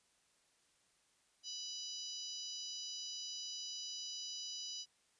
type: harmonic tone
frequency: 987 Hz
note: B5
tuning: 1 cent flat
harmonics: 3 / 4 / 5 / 6 / 7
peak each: -50 / -51 / -46 / -49 / -58 dBFS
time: 1.43-4.86 s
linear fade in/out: 50 ms
effects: white hiss -74 dBFS RMS until 5.19 s + resampled to 22050 Hz